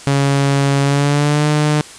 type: tone with pitch glide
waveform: sawtooth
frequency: 139.4 to 150.27 Hz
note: C#3 to D3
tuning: +10 to +40 cents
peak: -8 dBFS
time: 0.07-1.81 s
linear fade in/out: 0 ms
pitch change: +130 cents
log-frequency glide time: 0.82-1.47 s
effects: white hiss -36 dBFS RMS until 1.98 s + resampled to 22050 Hz